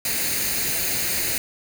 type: noise with comb filter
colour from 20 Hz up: white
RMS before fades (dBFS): -24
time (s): 0.05-1.38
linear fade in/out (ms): 2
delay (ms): 0.45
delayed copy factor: +0.6
effects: none